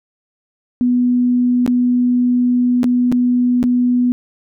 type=tone with dropouts; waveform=sine; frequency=246.4 Hz; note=B3; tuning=4 cents flat; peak=-11 dBFS; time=0.81-4.12 s; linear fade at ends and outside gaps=0 ms; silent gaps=1.663-1.677 / 2.832-2.842 / 3.117-3.124 / 3.629-3.639 s; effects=none